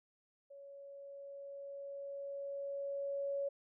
sine tone with level ramp, 559 Hz, C#5, 14 cents sharp, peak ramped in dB -51 to -34 dBFS, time 0.5-3.49 s, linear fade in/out 10 ms, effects none

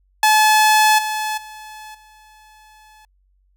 sawtooth tone with level steps, 860 Hz, A5, 40 cents flat, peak -7 / -17 / -31 / -42 dBFS, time 0.23-3.05 s, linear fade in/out 2 ms, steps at 0.98 / 1.37 / 1.94 s, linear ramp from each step 10 ms, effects added 47 Hz sine -57 dBFS peak until 3.56 s

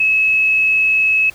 sine tone, 2581 Hz, E7, 37 cents flat, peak -11 dBFS, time 0-1.3 s, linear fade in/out 5 ms, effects pink hiss -43 dBFS RMS until 1.34 s

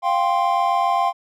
triangle chord, F suspended second, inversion none, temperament just, 698.5 / 785.8 / 1047.7 Hz, F5 / G5 / C6, 0 / +4 / +2 cents, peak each -19 dBFS, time 0.02-1.13 s, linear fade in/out 50 ms, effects none

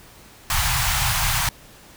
pink band-stop noise, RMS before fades -21 dBFS, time 0.5-1.49 s, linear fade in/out 2 ms, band 150 to 740 Hz, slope 48 dB/octave, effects pink hiss -47 dBFS RMS until 1.96 s

